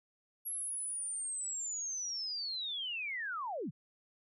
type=linear sweep; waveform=sine; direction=down; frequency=11350 to 105.8 Hz; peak=-36 dBFS; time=0.45-3.71 s; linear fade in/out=20 ms; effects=none